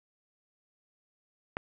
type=click; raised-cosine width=0.5 ms; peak=-17 dBFS; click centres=1.569 s; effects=none